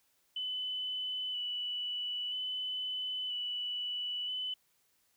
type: tone with vibrato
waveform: sine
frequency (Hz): 2986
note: F#7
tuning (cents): +15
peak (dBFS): -34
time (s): 0.36-4.54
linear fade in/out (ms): 5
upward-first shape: square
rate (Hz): 0.51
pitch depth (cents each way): 15
effects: white hiss -73 dBFS RMS until 5.16 s